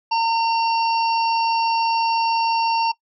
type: harmonic tone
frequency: 913 Hz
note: A#5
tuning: 36 cents flat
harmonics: 1 / 3 / 5 / 6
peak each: -17 / -27 / -31 / -33 dBFS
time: 0.11-2.92 s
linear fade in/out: 10 ms
effects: noise-tail reverb RT60 0.1 s tail -20 dB re dry